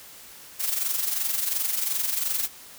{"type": "noise with amplitude modulation", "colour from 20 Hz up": "blue", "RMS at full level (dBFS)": -24, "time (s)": [0.59, 2.48], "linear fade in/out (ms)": 20, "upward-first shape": "sine", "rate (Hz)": 22.8, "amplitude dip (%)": 60, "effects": ["white hiss -46 dBFS RMS until 2.78 s"]}